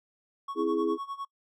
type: tone with tremolo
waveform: triangle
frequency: 1108.7 Hz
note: C#6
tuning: in tune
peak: -30 dBFS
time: 0.48-1.25 s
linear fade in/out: 5 ms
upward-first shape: sine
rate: 9.8 Hz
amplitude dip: 85%
type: chord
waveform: sine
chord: C augmented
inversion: none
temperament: equal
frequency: 261.6 / 329.6 / 415.3 Hz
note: C4 / E4 / G#4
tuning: 0 / 0 / 0 cents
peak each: -34 / -28 / -28 dBFS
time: 0.55-0.98 s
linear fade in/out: 50 ms
effects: noise-tail reverb RT60 0.1 s tail -25 dB re dry

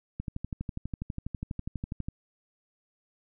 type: click train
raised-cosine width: 5 ms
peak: -21 dBFS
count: 24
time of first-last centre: 0.2-2.085 s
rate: 12.2 Hz
effects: none

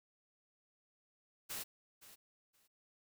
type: noise with echo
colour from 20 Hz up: white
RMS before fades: -43 dBFS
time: 1.49-1.64 s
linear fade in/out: 20 ms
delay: 520 ms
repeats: 2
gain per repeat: -15 dB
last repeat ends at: 2.68 s
effects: none

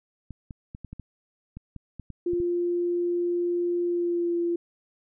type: clicks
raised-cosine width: 5 ms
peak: -26 dBFS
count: 12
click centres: 0.307 / 0.508 / 0.749 / 0.847 / 0.93 / 0.997 / 1.57 / 1.763 / 1.997 / 2.103 / 2.334 / 2.402 s
type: tone with pitch glide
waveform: sine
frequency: 349.2 to 343.2 Hz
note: F4 to F4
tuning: 0 to -30 cents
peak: -23 dBFS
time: 2.26-4.56 s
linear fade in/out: 5 ms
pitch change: -30 cents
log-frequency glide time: 3.84-4.37 s
effects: none

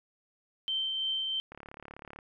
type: tone with tremolo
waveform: sine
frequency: 3114 Hz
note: G7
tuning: 12 cents flat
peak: -28 dBFS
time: 0.68-1.4 s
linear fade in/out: 0 ms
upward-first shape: triangle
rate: 3 Hz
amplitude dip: 30%
type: click train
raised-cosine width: 0.5 ms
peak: -30 dBFS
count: 25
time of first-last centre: 1.52-2.189 s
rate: 35.9 Hz
effects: none

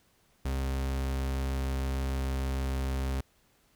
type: tone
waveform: 40% pulse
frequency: 66.6 Hz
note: C2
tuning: 31 cents sharp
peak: -28 dBFS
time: 0.45-3.21 s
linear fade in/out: 5 ms
effects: pink hiss -67 dBFS RMS until 3.75 s

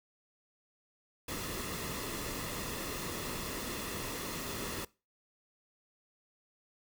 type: noise with comb filter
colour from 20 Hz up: pink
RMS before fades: -39 dBFS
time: 1.28-4.85 s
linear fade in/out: 5 ms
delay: 1.3 ms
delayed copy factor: -0.5
effects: noise-tail reverb RT60 0.3 s tail -22 dB re dry

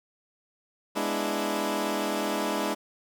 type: chord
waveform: 15% pulse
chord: E dominant seventh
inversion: first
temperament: equal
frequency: 207.7 / 246.9 / 293.7 / 329.6 Hz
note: G#3 / B3 / D4 / E4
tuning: 0 / 0 / 0 / 0 cents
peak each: -25 / -30 / -25 / -26 dBFS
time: 0.95-2.75 s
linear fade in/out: 20 ms
effects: none

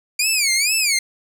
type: tone with vibrato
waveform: 15% pulse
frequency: 2354 Hz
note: D7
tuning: 3 cents sharp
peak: -9 dBFS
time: 0.19-0.99 s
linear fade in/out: 5 ms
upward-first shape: sine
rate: 2.2 Hz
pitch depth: 200 cents each way
effects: none

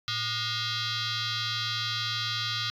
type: tone with frequency modulation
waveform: sine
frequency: 113.3 Hz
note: A#2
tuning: 49 cents flat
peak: -27 dBFS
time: 0.08-2.7 s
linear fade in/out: 0 ms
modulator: 665 Hz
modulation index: 7
effects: tanh soft clip ceiling -23 dBFS

